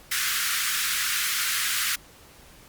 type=high-pass noise; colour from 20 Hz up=pink; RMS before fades=-26 dBFS; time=0.11-1.96 s; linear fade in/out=10 ms; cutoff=1300 Hz; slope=48 dB/octave; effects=pink hiss -51 dBFS RMS until 2.68 s + Opus 48 kbps